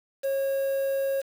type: tone with quantisation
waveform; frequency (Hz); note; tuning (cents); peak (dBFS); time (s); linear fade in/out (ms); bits
triangle; 545; C#5; -29; -22; 0.23-1.22; 20; 7
effects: none